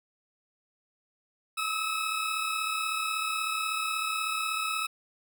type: tone pair together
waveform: 20% pulse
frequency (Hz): 1262.7 / 1299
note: D#6 / E6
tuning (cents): +25 / -26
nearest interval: unison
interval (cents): 49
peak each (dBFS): -29 / -25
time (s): 1.57-4.87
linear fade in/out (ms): 10
effects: none